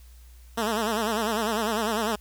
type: tone with vibrato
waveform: 10% pulse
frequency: 220 Hz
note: A3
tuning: in tune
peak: -16 dBFS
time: 0.57-2.16 s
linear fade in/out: 10 ms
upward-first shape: sine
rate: 10 Hz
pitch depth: 110 cents each way
effects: added 60 Hz sine -46 dBFS peak until 2.2 s + white hiss -59 dBFS RMS until 2.2 s